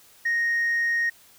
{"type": "tone", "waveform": "sine", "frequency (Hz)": 1864.7, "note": "A#6", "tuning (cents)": 0, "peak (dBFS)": -19, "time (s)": [0.25, 1.1], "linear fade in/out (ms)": 10, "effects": ["tanh soft clip ceiling -19 dBFS", "white hiss -54 dBFS RMS until 1.38 s"]}